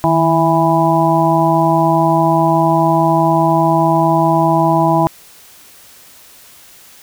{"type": "harmonic tone with a mistuned harmonic", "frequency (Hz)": 164.81, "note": "E3", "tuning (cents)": 0, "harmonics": [1, 2, 4, 5, 6], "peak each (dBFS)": [-16, -16, -16, -16, -16], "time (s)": [0.04, 5.07], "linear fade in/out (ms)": 0, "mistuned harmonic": 1, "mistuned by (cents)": -64, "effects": ["white hiss -42 dBFS RMS until 7.02 s"]}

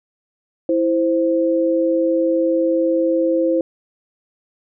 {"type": "tone pair together", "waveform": "sine", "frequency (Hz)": [329.6, 521.9], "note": ["E4", "C5"], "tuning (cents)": [0, -4], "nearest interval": "minor sixth", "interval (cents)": 796, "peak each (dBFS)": -17, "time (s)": [0.69, 3.61], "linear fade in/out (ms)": 2, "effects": []}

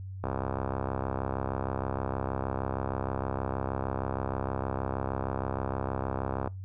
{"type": "click train", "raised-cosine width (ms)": 1, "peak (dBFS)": -17, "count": 415, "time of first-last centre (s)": [0.24, 6.475], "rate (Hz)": 66.4, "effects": ["noise-tail reverb RT60 0.2 s tail -23 dB re dry", "added 95 Hz sine -37 dBFS peak until 6.64 s"]}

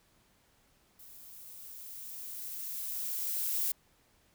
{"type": "noise with level ramp", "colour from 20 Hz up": "violet", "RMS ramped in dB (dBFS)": [-53, -31], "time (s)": [0.99, 3.72], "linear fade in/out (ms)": 5, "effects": ["pink hiss -68 dBFS RMS until 4.34 s"]}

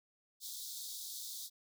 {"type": "high-pass noise", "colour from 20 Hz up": "pink", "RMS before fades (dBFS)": -45, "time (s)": [0.4, 1.5], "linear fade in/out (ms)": 50, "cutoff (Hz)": 3500, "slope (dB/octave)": 96, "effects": []}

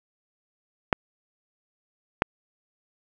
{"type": "clicks", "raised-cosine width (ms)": 0.5, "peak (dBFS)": -3, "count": 2, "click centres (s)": [0.928, 2.221], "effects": []}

